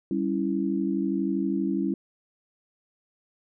sine chord, C# diminished, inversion second, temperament equal, 196 / 277.2 / 329.6 Hz, G3 / C#4 / E4, 0 / 0 / 0 cents, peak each -28 dBFS, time 0.11-1.94 s, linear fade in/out 2 ms, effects none

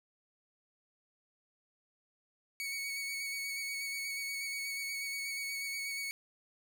sawtooth tone with vibrato, 2228 Hz, C#7, 8 cents sharp, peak -33 dBFS, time 2.6-6.11 s, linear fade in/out 0 ms, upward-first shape square, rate 8.3 Hz, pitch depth 15 cents each way, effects none

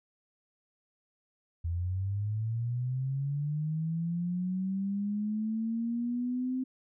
sine linear sweep, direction up, 82.41 to 260 Hz, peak -29 dBFS, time 1.64-6.64 s, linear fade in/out 10 ms, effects none

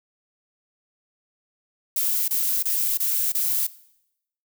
violet noise bursts, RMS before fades -23 dBFS, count 5, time 1.96-3.668 s, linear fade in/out 5 ms, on 320 ms, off 27 ms, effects noise-tail reverb RT60 0.8 s tail -19 dB re dry

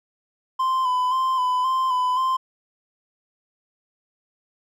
triangle tone with vibrato, 1023 Hz, C6, 39 cents flat, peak -17 dBFS, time 0.59-2.37 s, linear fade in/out 10 ms, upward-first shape square, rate 1.9 Hz, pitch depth 33 cents each way, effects none

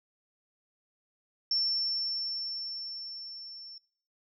sine tone with level ramp, 5410 Hz, E8, 44 cents sharp, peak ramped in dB -25 to -44 dBFS, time 1.51-3.78 s, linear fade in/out 2 ms, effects noise-tail reverb RT60 0.5 s tail -23 dB re dry

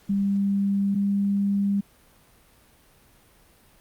sine tone pair in turn, 198.7 / 199.97 Hz, G3 / G3, +24 / +35 cents, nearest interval unison, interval 11 cents, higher second, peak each -20 dBFS, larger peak neither, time 0.09-0.95 / 0.95-1.81 s, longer neither, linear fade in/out 10 ms, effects pink hiss -57 dBFS RMS until 3.8 s + Opus 48 kbps

